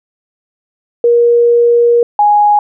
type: tone pair in turn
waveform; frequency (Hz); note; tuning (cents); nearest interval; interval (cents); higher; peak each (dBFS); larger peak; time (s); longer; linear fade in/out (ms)
sine; 474 / 830.1; A#4 / G#5; +29 / -1; minor seventh; 970; second; -5; neither; 1.04-2.03 / 2.19-2.59; first; 2
effects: none